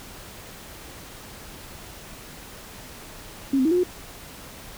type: tone with pitch steps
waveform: sine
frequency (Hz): 272.1 / 258.7 / 320 / 355.6 / 361.1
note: C#4 / C4 / D#4 / F4 / F#4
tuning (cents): -32 / -19 / +49 / +31 / -42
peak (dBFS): -17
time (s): 3.53-3.835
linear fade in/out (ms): 5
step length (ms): 61
effects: pink hiss -42 dBFS RMS until 4.77 s